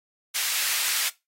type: high-pass noise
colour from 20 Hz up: pink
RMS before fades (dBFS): -26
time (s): 0.34-1.1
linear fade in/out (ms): 20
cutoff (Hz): 2100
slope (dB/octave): 12
effects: noise-tail reverb RT60 0.2 s tail -18 dB re dry + AAC 48 kbps